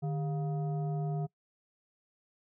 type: tone with frequency modulation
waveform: sine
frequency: 151.2 Hz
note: D#3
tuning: 49 cents flat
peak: -30 dBFS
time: 0.02-1.27 s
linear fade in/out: 20 ms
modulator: 553 Hz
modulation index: 0.49
effects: noise-tail reverb RT60 0.1 s tail -23 dB re dry